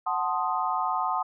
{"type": "chord", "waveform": "sine", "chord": "F# diminished seventh", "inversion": "none", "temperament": "equal", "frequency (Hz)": [740, 880, 1046.5, 1244.5], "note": ["F#5", "A5", "C6", "Eb6"], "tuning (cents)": [0, 0, 0, 0], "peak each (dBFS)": -30, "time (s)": [0.06, 1.23], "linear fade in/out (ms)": 10, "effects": []}